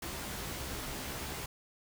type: noise with comb filter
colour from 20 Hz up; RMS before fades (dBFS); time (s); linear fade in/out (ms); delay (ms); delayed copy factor
pink; -40; 0.02-1.46; 5; 15; +0.6
effects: none